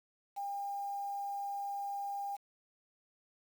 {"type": "tone with quantisation", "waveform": "sine", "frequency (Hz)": 802, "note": "G5", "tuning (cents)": 39, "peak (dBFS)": -36, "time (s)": [0.36, 2.37], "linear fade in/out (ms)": 20, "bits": 9, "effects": []}